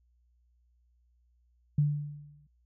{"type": "tone with exponential decay", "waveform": "sine", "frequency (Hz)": 146.83, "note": "D3", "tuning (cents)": 0, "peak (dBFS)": -20, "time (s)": [1.78, 2.47], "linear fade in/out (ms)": 5, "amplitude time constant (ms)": 150, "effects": ["added 60 Hz sine -65 dBFS peak until 2.65 s"]}